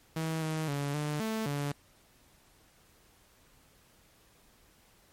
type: tone with pitch steps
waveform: sawtooth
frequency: 160.6 / 157.6 / 142.4 / 149.3 / 220.5 / 143.6 Hz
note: E3 / D#3 / C#3 / D3 / A3 / D3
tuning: -45 / +23 / +47 / +29 / +4 / -39 cents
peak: -27 dBFS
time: 0.16-1.72 s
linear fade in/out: 5 ms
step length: 260 ms
effects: pink hiss -63 dBFS RMS until 5.12 s + MP3 64 kbps